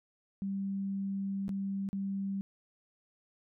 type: tone with dropouts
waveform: sine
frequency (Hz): 196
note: G3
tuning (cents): 0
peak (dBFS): -32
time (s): 0.42-2.41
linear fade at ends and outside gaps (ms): 0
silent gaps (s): 1.481-1.492 / 1.889-1.93
effects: none

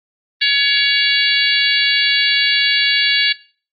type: harmonic tone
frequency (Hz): 563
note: C#5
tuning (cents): +27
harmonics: 3 / 4 / 5 / 6 / 7 / 8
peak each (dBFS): -19 / -19 / -19 / -19 / -19 / -19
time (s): 0.41-3.33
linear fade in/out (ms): 10
effects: noise-tail reverb RT60 0.4 s tail -20 dB re dry + Opus 24 kbps

